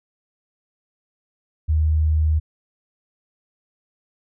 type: tone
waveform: sine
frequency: 77.78 Hz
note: D#2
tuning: in tune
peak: -15 dBFS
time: 1.68-2.4 s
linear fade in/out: 20 ms
effects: none